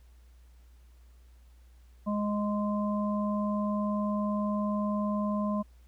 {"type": "harmonic tone", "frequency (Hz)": 207.6, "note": "G#3", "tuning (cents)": 0, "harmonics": [1, 3, 5], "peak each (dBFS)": [-28, -35, -36], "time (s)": [2.06, 5.63], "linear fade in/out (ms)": 20, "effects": ["added 60 Hz sine -53 dBFS peak until 5.87 s", "pink hiss -69 dBFS RMS until 5.87 s"]}